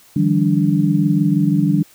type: tone cluster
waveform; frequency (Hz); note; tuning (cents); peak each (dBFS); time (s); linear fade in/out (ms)
sine; 152.2 / 171.1 / 197.6 / 291; D#3 / F3 / G3 / D4; -38 / -35 / +14 / -16; -18; 0.16-1.83; 5
effects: white hiss -49 dBFS RMS until 1.94 s